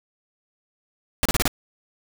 pink noise bursts, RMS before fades -20 dBFS, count 5, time 1.23-1.478 s, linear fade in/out 0 ms, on 24 ms, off 32 ms, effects none

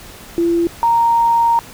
sine tone pair in turn, 339.7 / 929.7 Hz, F4 / A#5, -48 / -5 cents, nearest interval octave + perfect fourth, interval 1743 cents, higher second, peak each -12 / -10 dBFS, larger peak second, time 0.38-0.67 / 0.83-1.59 s, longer second, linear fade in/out 0 ms, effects pink hiss -37 dBFS RMS until 1.73 s

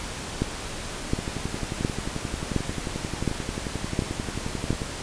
two click trains, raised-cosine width 3 ms, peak -16 / -9 dBFS, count 42 / 7, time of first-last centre 1.19-4.818 / 0.42-4.706 s, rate 11.3 / 1.4 Hz, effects pink hiss -34 dBFS RMS until 5.02 s + resampled to 22050 Hz

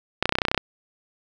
clicks, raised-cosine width 0.3 ms, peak -3 dBFS, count 12, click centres 0.226 / 0.256 / 0.293 / 0.324 / 0.354 / 0.386 / 0.418 / 0.452 / 0.484 / 0.515 / 0.546 / 0.577 s, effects none

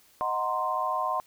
sine chord, C half-diminished seventh, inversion first, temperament equal, 622.3 / 740 / 932.3 / 1046.5 Hz, Eb5 / Gb5 / Bb5 / C6, 0 / 0 / 0 / 0 cents, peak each -34 / -32 / -34 / -28 dBFS, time 0.21-1.2 s, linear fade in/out 0 ms, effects white hiss -60 dBFS RMS until 1.26 s

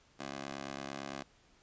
15% pulse tone with high-pass filter, 68.9 Hz, C#2, 10 cents flat, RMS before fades -43 dBFS, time 0.19-1.23 s, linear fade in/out 10 ms, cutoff 340 Hz, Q 0.71, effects pink hiss -66 dBFS RMS until 1.62 s + resampled to 16000 Hz

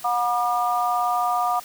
harmonic tone, 241 Hz, B3, 42 cents flat, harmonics 3 / 4 / 5, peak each -22 / -27 / -24 dBFS, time 0.04-1.6 s, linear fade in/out 10 ms, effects white hiss -42 dBFS RMS until 1.64 s

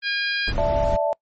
harmonic tone, 812 Hz, G#5, 39 cents flat, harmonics 2 / 3 / 4 / 5 / 6, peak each -24 / -28 / -30 / -32 / -30 dBFS, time 0.02-0.53 s, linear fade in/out 50 ms
brown noise, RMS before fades -25 dBFS, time 0.47-0.97 s, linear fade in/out 10 ms
sine chord, D suspended second, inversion none, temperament equal with one note detuned, 583.6 / 659.3 / 880 Hz, D5 / E5 / A5, -11 / 0 / 0 cents, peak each -22 / -22 / -26 dBFS, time 0.58-1.13 s, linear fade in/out 0 ms
effects noise-tail reverb RT60 0.1 s tail -25 dB re dry + MP3 32 kbps

